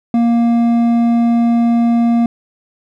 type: tone with hard clipping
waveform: triangle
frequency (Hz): 234.3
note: A#3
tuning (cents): +9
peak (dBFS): -11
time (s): 0.14-2.26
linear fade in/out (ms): 2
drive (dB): 10
effects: none